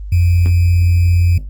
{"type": "tone with sample-and-hold", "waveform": "sine", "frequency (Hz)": 87.31, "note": "F2", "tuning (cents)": 0, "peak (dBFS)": -8, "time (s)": [0.12, 1.38], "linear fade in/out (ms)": 5, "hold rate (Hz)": 2450, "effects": ["added 50 Hz sine -24 dBFS peak until 1.49 s", "Opus 24 kbps"]}